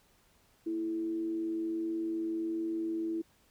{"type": "tone with frequency modulation", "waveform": "sine", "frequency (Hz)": 329.6, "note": "E4", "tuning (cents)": 0, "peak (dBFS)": -31, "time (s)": [0.66, 3.22], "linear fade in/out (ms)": 10, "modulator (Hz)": 98.6, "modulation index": 0.26, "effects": ["pink hiss -67 dBFS RMS until 3.5 s"]}